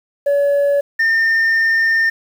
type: tone pair in turn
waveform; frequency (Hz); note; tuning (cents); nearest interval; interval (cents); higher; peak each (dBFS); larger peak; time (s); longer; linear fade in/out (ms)
sine; 568 / 1811.6; C#5 / A#6; +42 / -50; octave + minor sixth; 2008; second; -9; neither; 0.26-0.81 / 0.99-2.1; second; 10
effects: tanh soft clip ceiling -11 dBFS + 7-bit